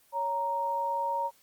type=tone pair together; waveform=sine; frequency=557.7 / 932.3 Hz; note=C#5 / A#5; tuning=+10 / 0 cents; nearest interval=major sixth; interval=890 cents; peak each=-35 / -28 dBFS; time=0.12-1.31 s; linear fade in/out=50 ms; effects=white hiss -63 dBFS RMS until 1.42 s + Opus 24 kbps